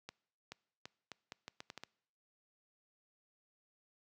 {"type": "accelerating click train", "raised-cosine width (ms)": 0.2, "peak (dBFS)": -28, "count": 10, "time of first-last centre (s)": [0.09, 1.836], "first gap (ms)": 430, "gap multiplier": 0.78, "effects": ["noise-tail reverb RT60 0.7 s tail -24 dB re dry", "high-pass 100 Hz 12 dB/octave"]}